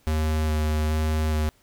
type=tone with vibrato; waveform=square; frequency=77.4 Hz; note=D#2; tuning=9 cents flat; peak=-22 dBFS; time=0.07-1.49 s; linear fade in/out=0 ms; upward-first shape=square; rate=1.2 Hz; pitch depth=11 cents each way; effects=pink hiss -61 dBFS RMS until 1.62 s